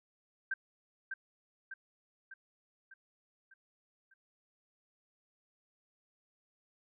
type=tone with echo; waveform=sine; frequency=1568 Hz; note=G6; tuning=in tune; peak=-31 dBFS; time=0.51-0.54 s; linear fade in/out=5 ms; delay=600 ms; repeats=6; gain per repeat=-5 dB; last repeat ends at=4.14 s; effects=none